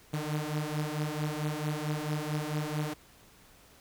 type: beating tone pair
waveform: sawtooth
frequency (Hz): 149.2 / 153.7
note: D3 / D#3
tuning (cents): +28 / -21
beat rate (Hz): 4.5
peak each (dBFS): -30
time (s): 0.13-2.94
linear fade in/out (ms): 10
effects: pink hiss -58 dBFS RMS until 3.8 s